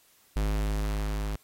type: tone with level ramp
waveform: square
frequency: 51.8 Hz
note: G#1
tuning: 4 cents flat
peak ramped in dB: -25 to -30 dBFS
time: 0.36-1.36 s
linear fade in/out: 5 ms
effects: white hiss -62 dBFS RMS until 1.43 s + AAC 48 kbps